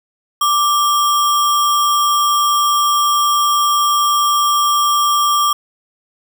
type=tone with sample-and-hold; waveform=sine; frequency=1174.7 Hz; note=D6; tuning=in tune; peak=-11 dBFS; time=0.41-5.53 s; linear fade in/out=5 ms; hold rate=4410 Hz; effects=none